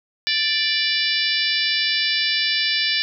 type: harmonic tone with a mistuned harmonic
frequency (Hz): 587.3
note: D5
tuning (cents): 0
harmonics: 3 / 4 / 5 / 6 / 7 / 8 / 9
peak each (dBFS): -26 / -26 / -26 / -26 / -26 / -26 / -26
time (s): 0.27-3.02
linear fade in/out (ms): 0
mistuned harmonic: 7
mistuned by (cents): -43
effects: none